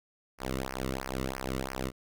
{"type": "tone with flanger", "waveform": "sawtooth", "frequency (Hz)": 65.41, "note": "C2", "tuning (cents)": 0, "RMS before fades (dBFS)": -35, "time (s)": [0.38, 1.92], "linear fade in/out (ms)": 50, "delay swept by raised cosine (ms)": [0.26, 1.26], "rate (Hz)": 3, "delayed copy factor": -0.95, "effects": []}